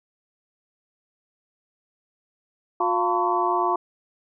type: tone cluster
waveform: sine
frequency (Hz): 357.8 / 696 / 898 / 1015 / 1126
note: F4 / F5 / A5 / B5 / C#6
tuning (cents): +42 / -6 / +35 / +47 / +27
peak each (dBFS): -26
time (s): 2.8-3.76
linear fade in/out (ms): 5
effects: none